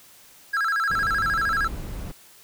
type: tone with vibrato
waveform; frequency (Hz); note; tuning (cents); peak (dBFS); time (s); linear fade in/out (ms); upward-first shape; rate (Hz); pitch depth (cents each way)
triangle; 1477; F#6; -3; -19; 0.53-1.68; 10; square; 13; 180
type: noise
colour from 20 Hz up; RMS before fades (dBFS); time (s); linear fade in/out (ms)
brown; -33; 0.9-2.12; 10
effects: white hiss -51 dBFS RMS until 2.43 s